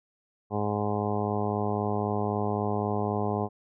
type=harmonic tone; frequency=103.83 Hz; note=G#2; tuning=in tune; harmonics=1 / 2 / 3 / 4 / 5 / 6 / 7 / 8 / 9 / 10; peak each=-32 / -32 / -37 / -32 / -38 / -38 / -34 / -36 / -41 / -39 dBFS; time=0.5-3.49 s; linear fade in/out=50 ms; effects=none